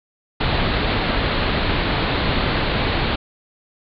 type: low-pass noise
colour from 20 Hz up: pink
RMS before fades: -20 dBFS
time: 0.4-3.16 s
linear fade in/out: 10 ms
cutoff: 4400 Hz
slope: 96 dB/octave
effects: none